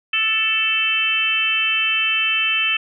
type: harmonic tone with a mistuned harmonic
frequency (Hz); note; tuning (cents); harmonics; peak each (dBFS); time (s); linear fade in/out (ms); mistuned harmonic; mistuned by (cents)
440; A4; 0; 3 / 4 / 5 / 6 / 7; -29 / -28 / -29 / -18 / -22; 0.13-2.77; 5; 5; +31
effects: none